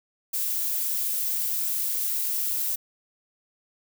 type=noise; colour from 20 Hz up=violet; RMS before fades=-27 dBFS; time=0.33-2.76 s; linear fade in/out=10 ms; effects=none